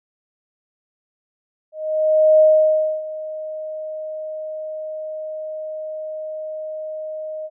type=tone with ADSR envelope; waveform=sine; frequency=622.3 Hz; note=D#5; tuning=in tune; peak=-8 dBFS; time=1.72-7.5 s; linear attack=680 ms; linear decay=620 ms; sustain=-18 dB; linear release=46 ms; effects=none